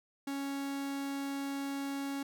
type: tone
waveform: 45% pulse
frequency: 277.3 Hz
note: C#4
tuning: 1 cent sharp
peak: -35 dBFS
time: 0.27-2.23 s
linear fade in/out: 5 ms
effects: none